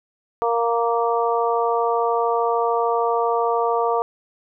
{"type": "harmonic tone", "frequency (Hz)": 233.1, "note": "A#3", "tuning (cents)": 0, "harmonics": [2, 3, 4, 5], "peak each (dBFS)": [-21, -23, -24, -25], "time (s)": [0.42, 4.02], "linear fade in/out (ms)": 0, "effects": []}